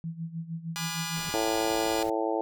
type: tone with tremolo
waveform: sine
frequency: 164.81 Hz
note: E3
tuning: in tune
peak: -30 dBFS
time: 0.04-1.29 s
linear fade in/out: 0 ms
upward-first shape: sine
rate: 6.5 Hz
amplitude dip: 80%
type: chord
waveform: 10% pulse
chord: G# diminished seventh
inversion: none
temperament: just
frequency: 830.6 / 996.7 / 1196.1 / 1435.3 Hz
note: G#5 / B5 / D6 / F6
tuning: 0 / +16 / +31 / +47 cents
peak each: -30 dBFS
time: 0.76-2.03 s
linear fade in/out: 0 ms
type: noise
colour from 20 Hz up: pink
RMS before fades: -44 dBFS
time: 1.16-2.1 s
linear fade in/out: 5 ms
type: harmonic tone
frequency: 110.7 Hz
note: A2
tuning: 11 cents sharp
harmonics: 3 / 4 / 5 / 6 / 7 / 8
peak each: -31 / -32 / -33 / -34 / -34 / -35 dBFS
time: 1.34-2.41 s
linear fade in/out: 0 ms
effects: none